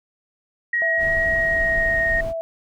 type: tone with pitch glide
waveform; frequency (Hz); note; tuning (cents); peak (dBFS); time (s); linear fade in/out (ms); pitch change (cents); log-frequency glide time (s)
sine; 1895 to 1860.3; A#6 to A#6; +28 to -4; -18; 0.73-2.21; 5; -32; 1.25-2.09
type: tone with vibrato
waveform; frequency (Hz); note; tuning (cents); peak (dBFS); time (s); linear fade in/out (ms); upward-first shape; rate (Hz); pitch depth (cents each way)
sine; 659.3; E5; 0; -24; 0.82-2.41; 0; sine; 7.5; 8
type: noise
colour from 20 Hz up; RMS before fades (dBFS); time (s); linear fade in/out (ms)
brown; -30; 0.97-2.34; 50
effects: none